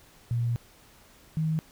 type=tone pair in turn; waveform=sine; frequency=118.4 / 158.05 Hz; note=A#2 / D#3; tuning=+27 / +27 cents; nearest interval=perfect fourth; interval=500 cents; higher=second; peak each=-24 dBFS; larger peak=neither; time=0.31-0.56 / 1.37-1.59 s; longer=first; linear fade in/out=0 ms; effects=pink hiss -56 dBFS RMS until 1.71 s